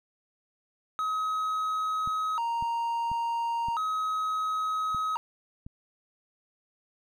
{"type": "tone with vibrato", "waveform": "triangle", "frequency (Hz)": 1088, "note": "C#6", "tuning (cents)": -33, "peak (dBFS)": -25, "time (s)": [0.99, 5.17], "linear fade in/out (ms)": 0, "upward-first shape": "square", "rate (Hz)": 0.36, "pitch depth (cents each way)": 270}
{"type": "clicks", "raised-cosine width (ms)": 5, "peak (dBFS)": -29, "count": 6, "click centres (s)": [2.075, 2.625, 3.116, 3.685, 4.947, 5.665]}
{"effects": []}